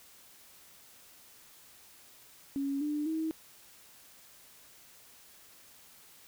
sine tone with pitch steps, 277.4 / 297.3 / 318.6 Hz, C#4 / D4 / D#4, +1 / +21 / +41 cents, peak -30 dBFS, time 2.56-3.31 s, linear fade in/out 0 ms, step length 250 ms, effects white hiss -57 dBFS RMS until 6.27 s

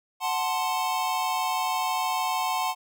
square chord, F# diminished, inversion none, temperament equal, 740 / 880 / 1046.5 Hz, F#5 / A5 / C6, 0 / 0 / 0 cents, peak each -30 dBFS, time 0.2-2.75 s, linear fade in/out 50 ms, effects none

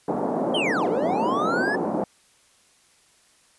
pink band-pass noise, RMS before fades -25 dBFS, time 0.08-2.04 s, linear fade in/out 2 ms, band 210 to 840 Hz, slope 24 dB/octave
triangle linear two-way sweep, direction down then up, 3243 to 385.5 to 1755 Hz, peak -22 dBFS, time 0.54-1.76 s, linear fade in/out 10 ms, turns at 0.89 s
effects white hiss -59 dBFS RMS until 3.58 s + resampled to 24000 Hz

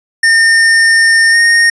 square tone with pitch glide, 1818 to 1849.8 Hz, A#6 to A#6, -44 to -14 cents, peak -6 dBFS, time 0.23-1.7 s, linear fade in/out 5 ms, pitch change +30 cents, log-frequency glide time 1.31-1.36 s, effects resampled to 22050 Hz

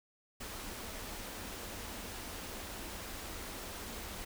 pink band-stop noise, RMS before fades -44 dBFS, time 0.4-4.25 s, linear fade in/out 10 ms, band 110 to 170 Hz, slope 96 dB/octave, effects none

